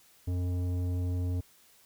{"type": "tone with tanh clipping", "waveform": "triangle", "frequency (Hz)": 89.4, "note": "F2", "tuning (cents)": 41, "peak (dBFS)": -30, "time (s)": [0.27, 1.41], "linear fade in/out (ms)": 10, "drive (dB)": 16, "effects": ["white hiss -61 dBFS RMS until 1.85 s"]}